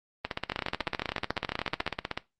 two click trains, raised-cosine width 0.3 ms, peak -12 / -13 dBFS, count 20 / 32, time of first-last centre 0.52-1.877 / 0.25-2.175 s, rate 14 / 16.1 Hz, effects noise-tail reverb RT60 0.2 s tail -17 dB re dry + Opus 24 kbps

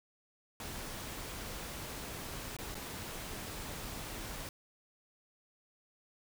pink noise with dropouts, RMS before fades -43 dBFS, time 0.6-4.49 s, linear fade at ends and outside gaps 1 ms, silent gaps 2.567-2.587 / 2.745-2.752 s, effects none

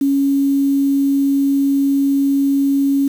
sine tone with quantisation, 277.2 Hz, C#4, in tune, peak -12 dBFS, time 0.01-3.08 s, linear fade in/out 5 ms, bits 6, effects none

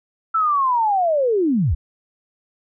sine linear sweep, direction down, 1339 to 54.1 Hz, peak -15 dBFS, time 0.34-1.75 s, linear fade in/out 10 ms, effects none

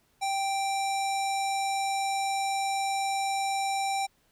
square tone with low-pass filter, 784 Hz, G5, in tune, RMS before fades -29 dBFS, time 0.21-4.07 s, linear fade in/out 20 ms, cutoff 8500 Hz, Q 1.7, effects pink hiss -68 dBFS RMS until 4.31 s

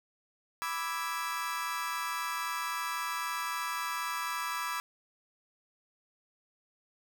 35% pulse chord, E dominant seventh, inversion second, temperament equal, 987.8 / 1174.7 / 1318.5 / 1661.2 Hz, B5 / D6 / E6 / G#6, 0 / 0 / 0 / 0 cents, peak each -36 / -36 / -37 / -39 dBFS, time 0.62-4.8 s, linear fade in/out 0 ms, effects none

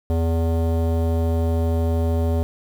square tone with low-pass filter, 82.41 Hz, E2, in tune, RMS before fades -20 dBFS, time 0.1-2.43 s, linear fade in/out 0 ms, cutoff 610 Hz, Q 1.7, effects 7-bit

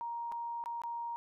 sine tone with dropouts, 938 Hz, A#5, 11 cents sharp, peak -36 dBFS, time 0.01-1.16 s, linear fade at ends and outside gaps 0 ms, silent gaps 0.317-0.322 / 0.639-0.659 / 0.818-0.836 s, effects none

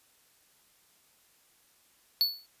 square tone with exponential decay, 4435 Hz, C#8, in tune, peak -20 dBFS, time 2.21-2.46 s, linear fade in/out 0 ms, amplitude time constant 53 ms, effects white hiss -65 dBFS RMS until 2.6 s + resampled to 32000 Hz

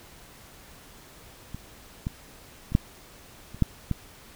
clicks, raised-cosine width 5 ms, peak -23 / -16 / -23 / -6 / -28 / -7 / -13 dBFS, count 7, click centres 1.546 / 2.069 / 2.721 / 2.751 / 3.546 / 3.623 / 3.913 s, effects pink hiss -50 dBFS RMS until 4.35 s

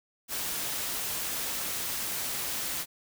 white noise, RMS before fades -33 dBFS, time 0.28-2.86 s, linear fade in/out 50 ms, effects none

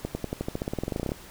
accelerating click train, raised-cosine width 2 ms, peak -15 dBFS, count 20, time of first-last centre 0.05-1.119 s, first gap 100 ms, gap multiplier 0.93, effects pink hiss -47 dBFS RMS until 1.3 s

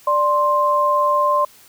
sine tone pair together, 589 / 1049.5 Hz, D5 / C6, +5 / +5 cents, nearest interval minor seventh, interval 1000 cents, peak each -19 / -15 dBFS, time 0.07-1.45 s, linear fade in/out 5 ms, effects white hiss -48 dBFS RMS until 1.68 s

